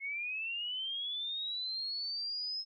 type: linear sweep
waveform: sine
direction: up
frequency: 2162 to 5180 Hz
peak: -35 dBFS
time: 0-2.65 s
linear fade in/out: 50 ms
effects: none